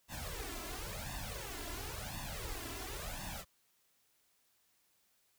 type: noise with flanger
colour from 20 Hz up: pink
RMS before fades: -43 dBFS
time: 0.08-3.45 s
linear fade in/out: 50 ms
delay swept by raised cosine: 1.1 to 3 ms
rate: 0.95 Hz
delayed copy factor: +0.9
effects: white hiss -74 dBFS RMS until 5.38 s